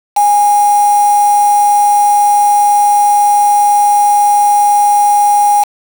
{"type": "tone with quantisation", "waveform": "sine", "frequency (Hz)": 823, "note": "G#5", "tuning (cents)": -16, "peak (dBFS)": -6, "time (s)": [0.16, 5.64], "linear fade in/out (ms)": 10, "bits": 3, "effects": []}